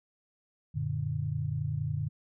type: chord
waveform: sine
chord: Gb augmented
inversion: none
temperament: equal with one note detuned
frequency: 92.5 / 116.54 / 147.26 Hz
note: Gb2 / Bb2 / D3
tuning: 0 / 0 / +5 cents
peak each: -36 / -34 / -32 dBFS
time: 0.74-2.09 s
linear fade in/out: 20 ms
effects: none